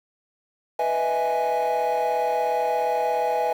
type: chord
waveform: triangle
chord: E major seventh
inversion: second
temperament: equal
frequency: 493.9 / 622.3 / 659.3 / 830.6 Hz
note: B4 / D#5 / E5 / G#5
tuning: 0 / 0 / 0 / 0 cents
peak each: -24 / -27 / -24 / -21 dBFS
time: 0.79-3.53 s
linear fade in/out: 5 ms
effects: tanh soft clip ceiling -14 dBFS + 8-bit